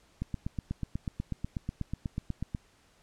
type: click train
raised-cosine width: 5 ms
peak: -20 dBFS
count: 20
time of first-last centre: 0.22-2.548 s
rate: 8.16 Hz
effects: pink hiss -64 dBFS RMS until 3.02 s + low-pass 9000 Hz 12 dB/octave